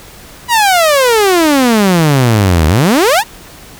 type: exponential two-way sweep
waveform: sawtooth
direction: down then up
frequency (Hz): 987.8 to 75 to 987.8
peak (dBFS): -3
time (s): 0.48-3.24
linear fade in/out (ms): 50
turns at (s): 2.67
effects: pink hiss -35 dBFS RMS until 3.79 s